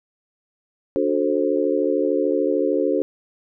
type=chord; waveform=sine; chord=D dominant seventh; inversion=none; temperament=just; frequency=293.7 / 367.1 / 440.5 / 528.6 Hz; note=D4 / F#4 / A4 / C5; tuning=0 / -14 / +2 / +18 cents; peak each=-23 dBFS; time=0.96-3.02 s; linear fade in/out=0 ms; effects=none